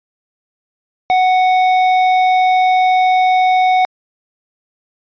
sine tone with hard clipping, 741 Hz, F#5, 2 cents sharp, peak -11 dBFS, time 1.1-3.85 s, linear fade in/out 0 ms, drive 9 dB, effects resampled to 11025 Hz

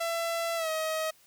sawtooth tone with pitch glide, 670 to 633.1 Hz, E5 to D#5, +28 to +30 cents, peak -25 dBFS, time 0-1.11 s, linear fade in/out 10 ms, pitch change -98 cents, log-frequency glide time 0.56-0.69 s, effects white hiss -61 dBFS RMS until 1.26 s

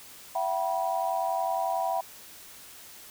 sine tone cluster, 671 / 762 / 973 Hz, E5 / G5 / B5, +31 / -49 / -26 cents, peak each -30 / -29 / -32 dBFS, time 0.35-2.01 s, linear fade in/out 5 ms, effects white hiss -48 dBFS RMS until 3.1 s

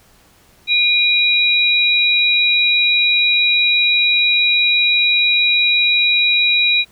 sine tone pair together, 2429 / 3865 Hz, D#7 / B7, -42 / -38 cents, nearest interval minor sixth, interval 804 cents, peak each -14 dBFS, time 0.67-6.85 s, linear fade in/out 50 ms, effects pink hiss -51 dBFS RMS until 6.91 s

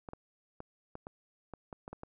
clicks, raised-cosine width 1 ms, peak -29 dBFS, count 10, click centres 0.088 / 0.134 / 0.604 / 0.954 / 1.069 / 1.537 / 1.728 / 1.879 / 1.93 / 2.034 s, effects none

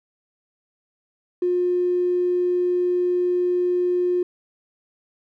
triangle tone, 357.3 Hz, F4, 40 cents sharp, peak -14 dBFS, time 1.42-4.23 s, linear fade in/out 5 ms, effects tanh soft clip ceiling -16 dBFS

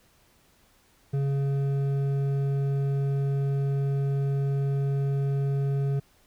triangle tone with hard clipping, 138.7 Hz, C#3, 1 cent sharp, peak -25 dBFS, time 1.13-6 s, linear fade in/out 10 ms, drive 11 dB, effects pink hiss -62 dBFS RMS until 6.26 s

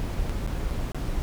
brown noise with dropouts, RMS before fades -28 dBFS, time 0-1.22 s, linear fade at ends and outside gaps 0 ms, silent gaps 0.291-0.295 / 0.464-0.475 / 0.705-0.709 / 0.919-0.946 s, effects none

